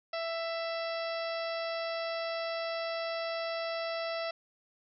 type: harmonic tone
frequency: 663 Hz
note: E5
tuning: 10 cents sharp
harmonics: 1 / 2 / 3 / 4 / 5 / 6 / 7 / 8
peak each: -34 / -41 / -43 / -45 / -49 / -48 / -47 / -47 dBFS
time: 0.13-4.31 s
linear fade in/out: 5 ms
effects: none